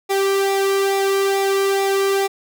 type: tone with flanger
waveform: sawtooth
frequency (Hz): 392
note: G4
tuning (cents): 0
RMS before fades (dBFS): -18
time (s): 0.09-2.28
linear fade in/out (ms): 20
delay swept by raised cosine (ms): 0.66 to 1.43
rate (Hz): 2.3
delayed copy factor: -0.65
effects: none